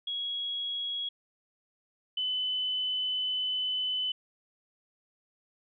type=tone pair in turn; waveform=sine; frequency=3322 / 3016 Hz; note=G#7 / F#7; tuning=0 / +32 cents; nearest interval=major second; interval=168 cents; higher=first; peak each=-31 / -28 dBFS; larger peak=second; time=0.07-1.09 / 2.17-4.12 s; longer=second; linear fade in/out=5 ms; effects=none

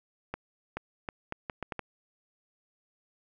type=accelerating click train; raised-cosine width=0.5 ms; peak=-19 dBFS; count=8; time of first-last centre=0.34-1.793 s; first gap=430 ms; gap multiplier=0.74; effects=none

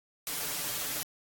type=noise with comb filter; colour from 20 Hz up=white; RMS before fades=-34 dBFS; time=0.27-1.03 s; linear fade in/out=0 ms; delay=6.9 ms; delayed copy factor=+0.95; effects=AAC 64 kbps

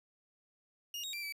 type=tone with pitch steps; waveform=30% pulse; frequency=2848 / 3765 / 2357 / 2304 Hz; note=F7 / A#7 / D7 / D7; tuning=+33 / +16 / +6 / -34 cents; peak=-36 dBFS; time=0.94-1.324 s; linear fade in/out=2 ms; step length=96 ms; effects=12-bit

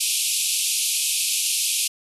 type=band-pass noise; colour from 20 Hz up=white; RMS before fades=-23 dBFS; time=0-1.88 s; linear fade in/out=10 ms; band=2400 to 12000 Hz; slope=96 dB/octave; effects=none

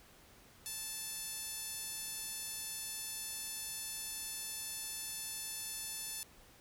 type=tone with band-pass filter; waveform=10% pulse; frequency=878 Hz; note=A5; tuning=4 cents flat; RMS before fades=-43 dBFS; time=0.66-6.23 s; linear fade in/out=0 ms; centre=9300 Hz; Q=8.7; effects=pink hiss -61 dBFS RMS until 6.6 s

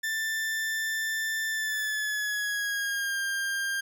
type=tone with pitch glide; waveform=40% pulse; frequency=1774 to 1598.8 Hz; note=A6 to G6; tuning=+14 to +34 cents; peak=-27 dBFS; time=0.03-3.81 s; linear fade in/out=10 ms; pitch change=-180 cents; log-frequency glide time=1.49-3.19 s; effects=none

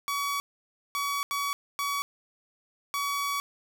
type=tone bursts at uneven times; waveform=sawtooth; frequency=1133 Hz; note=C#6; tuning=37 cents sharp; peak=-24 dBFS; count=5; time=0.08-0.4 / 0.95-1.23 / 1.31-1.53 / 1.79-2.02 / 2.94-3.4 s; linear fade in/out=0 ms; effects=none

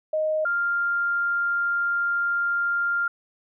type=tone pair in turn; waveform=sine; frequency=622.3 / 1397 Hz; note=D#5 / F6; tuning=0 / 0 cents; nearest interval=octave + major second; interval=1400 cents; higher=second; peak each=-21 dBFS; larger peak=neither; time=0.13-0.45 / 0.45-3.08 s; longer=second; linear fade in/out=5 ms; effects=none

